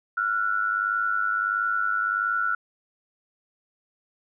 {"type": "tone pair together", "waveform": "sine", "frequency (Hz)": [1355, 1456.5], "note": ["E6", "F#6"], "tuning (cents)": [47, -28], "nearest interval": "minor second", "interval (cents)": 125, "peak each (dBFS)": [-25, -25], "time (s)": [0.17, 2.55], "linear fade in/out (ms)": 5, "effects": []}